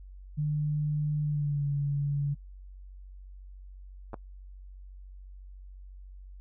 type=tone with pitch glide; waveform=sine; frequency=150 to 142.65 Hz; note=D3 to C#3; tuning=+37 to +50 cents; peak=-26 dBFS; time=0.37-2.35 s; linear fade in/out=20 ms; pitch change=-87 cents; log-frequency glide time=1.23-1.64 s
type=clicks; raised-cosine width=1 ms; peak=-27 / -23 dBFS; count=2; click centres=4.133 / 4.142 s
effects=noise-tail reverb RT60 0.1 s tail -23 dB re dry + added 47 Hz sine -44 dBFS peak until 6.4 s